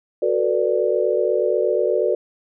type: chord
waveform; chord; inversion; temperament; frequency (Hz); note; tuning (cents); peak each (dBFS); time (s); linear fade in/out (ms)
sine; B minor seventh; second; equal with one note detuned; 370 / 445.6 / 493.9 / 587.3; F#4 / A4 / B4 / D5; 0 / +22 / 0 / 0; -22; 0.22-2.15; 5
effects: none